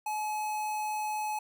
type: tone with notch filter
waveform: square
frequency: 852 Hz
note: G#5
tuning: 44 cents sharp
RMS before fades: -33 dBFS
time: 0.06-1.39 s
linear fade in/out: 5 ms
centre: 3800 Hz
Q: 1.8
effects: none